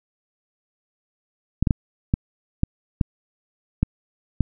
clicks, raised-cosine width 5 ms, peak -5 dBFS, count 8, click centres 1.626 / 1.672 / 1.708 / 2.139 / 2.634 / 3.012 / 3.83 / 4.407 s, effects none

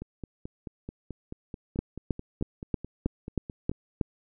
two click trains, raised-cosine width 3 ms, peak -24 / -13 dBFS, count 18 / 8, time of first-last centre 0.02-3.716 / 1.79-4.012 s, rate 4.6 / 3.15 Hz, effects none

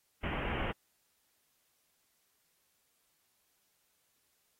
pink low-pass noise, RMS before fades -36 dBFS, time 0.23-0.72 s, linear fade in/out 10 ms, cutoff 3100 Hz, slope 96 dB/octave, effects white hiss -75 dBFS RMS until 4.59 s + AAC 48 kbps

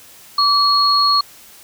sine tone pair together, 1150 / 4312 Hz, D6 / C#8, -37 / -49 cents, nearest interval octave + major seventh, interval 2288 cents, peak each -14 dBFS, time 0.38-1.21 s, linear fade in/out 5 ms, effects white hiss -43 dBFS RMS until 1.63 s

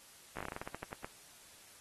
slowing click train, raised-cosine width 0.5 ms, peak -26 dBFS, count 14, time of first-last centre 0.37-1.045 s, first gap 16 ms, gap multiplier 1.18, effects white hiss -58 dBFS RMS until 1.8 s + AAC 32 kbps

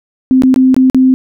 sine tone with dropouts, 259.6 Hz, C4, 13 cents flat, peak -4 dBFS, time 0.31-1.14 s, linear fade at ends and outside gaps 0 ms, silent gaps 0.421-0.435 / 0.542-0.561 / 0.744-0.765 / 0.899-0.946 s, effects none

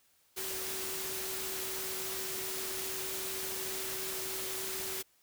sine tone in noise, 380 Hz, F#4, 46 cents sharp, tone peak -44 dBFS, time 0.36-5.03 s, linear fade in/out 20 ms, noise white, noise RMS -38 dBFS, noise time 0.36-5.03 s, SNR -9 dB, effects white hiss -69 dBFS RMS until 5.22 s

